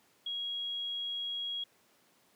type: tone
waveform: sine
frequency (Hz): 3300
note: G#7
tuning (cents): -12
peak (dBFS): -34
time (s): 0.26-1.64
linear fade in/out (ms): 5
effects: pink hiss -67 dBFS RMS until 2.35 s + high-pass 200 Hz 12 dB/octave